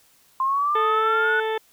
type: linear sweep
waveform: sine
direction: up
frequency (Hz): 1046.5 to 1484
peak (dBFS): -19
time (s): 0.4-1.4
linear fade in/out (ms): 2
type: harmonic tone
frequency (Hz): 440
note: A4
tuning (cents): 0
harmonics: 1 / 2 / 3 / 4 / 5 / 6 / 7 / 8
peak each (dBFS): -24 / -28 / -37 / -33 / -39 / -43 / -43 / -39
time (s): 0.75-1.58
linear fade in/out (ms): 5
effects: white hiss -58 dBFS RMS until 1.72 s